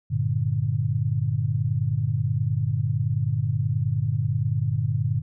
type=chord; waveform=sine; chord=G minor; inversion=none; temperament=equal; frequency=98 / 116.54 / 146.83 Hz; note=G2 / Bb2 / D3; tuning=0 / 0 / 0 cents; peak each=-27 / -24 / -26 dBFS; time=0.1-5.22 s; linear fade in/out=20 ms; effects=none